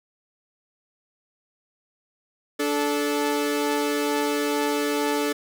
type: tone pair together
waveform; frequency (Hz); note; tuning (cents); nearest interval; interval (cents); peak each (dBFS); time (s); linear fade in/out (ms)
sawtooth; 291.2 / 435.7; D4 / A4; -15 / -17; perfect fifth; 698; -21; 2.59-5.33; 10
effects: none